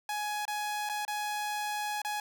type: tone with dropouts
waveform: sawtooth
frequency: 837 Hz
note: G#5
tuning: 13 cents sharp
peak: -28 dBFS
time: 0.09-2.2 s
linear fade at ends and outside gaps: 2 ms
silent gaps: 0.453-0.479 / 0.891-0.896 / 1.051-1.079 / 2.018-2.048 s
effects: none